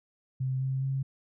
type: tone with pitch steps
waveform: sine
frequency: 130.81 / 132.79 / 134.8 Hz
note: C3 / C3 / C#3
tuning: 0 / +26 / -48 cents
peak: -27 dBFS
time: 0.4-1.03 s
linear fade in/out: 10 ms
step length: 210 ms
effects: none